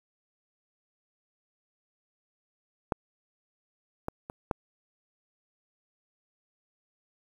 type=clicks; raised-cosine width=1 ms; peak=-12 / -17 / -24 / -13 dBFS; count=4; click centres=2.922 / 4.084 / 4.299 / 4.512 s; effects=8-bit